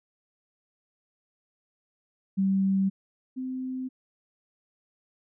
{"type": "tone pair in turn", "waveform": "sine", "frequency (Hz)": [193.3, 258], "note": ["G3", "C4"], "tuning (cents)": [-24, -24], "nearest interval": "perfect fourth", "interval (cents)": 500, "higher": "second", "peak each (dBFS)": [-21, -30], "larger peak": "first", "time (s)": [[2.37, 2.9], [3.36, 3.89]], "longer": "neither", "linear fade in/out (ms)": 20, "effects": []}